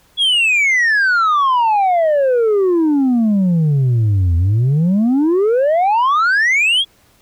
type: exponential two-way sweep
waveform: sine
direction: down then up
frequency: 3400 to 82.4 to 3400 Hz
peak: -8 dBFS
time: 0.17-6.85 s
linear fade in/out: 50 ms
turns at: 4.36 s
effects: tanh soft clip ceiling -10 dBFS + pink hiss -53 dBFS RMS until 7.21 s